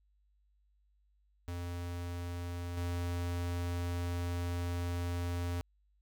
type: tone with level steps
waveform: square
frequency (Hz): 87.3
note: F2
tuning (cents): 0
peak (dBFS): -38 / -34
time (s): 1.48-5.61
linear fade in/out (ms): 0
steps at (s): 2.77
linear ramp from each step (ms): 5
effects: added 50 Hz sine -68 dBFS peak until 6.01 s